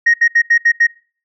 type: tone bursts at uneven times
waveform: sine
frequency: 1870 Hz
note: A#6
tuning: 5 cents sharp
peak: -6 dBFS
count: 6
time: 0.06-0.14 / 0.21-0.28 / 0.35-0.42 / 0.5-0.58 / 0.65-0.72 / 0.8-0.87 s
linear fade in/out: 10 ms
effects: noise-tail reverb RT60 0.4 s tail -24 dB re dry + tanh soft clip ceiling -4 dBFS